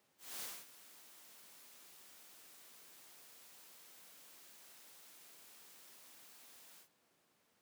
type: noise with ADSR envelope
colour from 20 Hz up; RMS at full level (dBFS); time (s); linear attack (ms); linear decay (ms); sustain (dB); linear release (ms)
white; -44; 0.18-6.89; 230; 240; -16; 100
effects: pink hiss -75 dBFS RMS until 7.61 s + high-pass 200 Hz 12 dB/octave

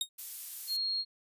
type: tone with exponential decay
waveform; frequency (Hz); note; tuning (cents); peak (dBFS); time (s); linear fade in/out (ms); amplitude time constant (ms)
sawtooth; 3730; A#7; 0; -23; 0.01-0.09; 2; 16
type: noise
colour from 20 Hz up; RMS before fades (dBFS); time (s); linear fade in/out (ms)
violet; -39; 0.18-0.77; 10
type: tone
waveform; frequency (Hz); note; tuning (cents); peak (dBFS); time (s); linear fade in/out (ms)
sine; 4265; C8; +32; -30; 0.67-1.05; 50
effects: resampled to 32000 Hz

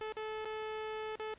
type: tone with dropouts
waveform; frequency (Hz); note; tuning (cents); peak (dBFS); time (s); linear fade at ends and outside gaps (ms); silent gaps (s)
sawtooth; 433.8; A4; -25; -34; 0.01-1.34; 2; 0.124-0.167 / 0.448-0.454 / 1.157-1.196
effects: pink hiss -62 dBFS RMS until 1.38 s + resampled to 8000 Hz

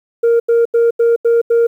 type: tone bursts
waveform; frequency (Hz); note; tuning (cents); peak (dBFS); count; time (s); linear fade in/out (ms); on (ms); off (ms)
sine; 466.2; A#4; 0; -6; 6; 0.23-1.67; 10; 170; 84
effects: tanh soft clip ceiling -7 dBFS + 8-bit

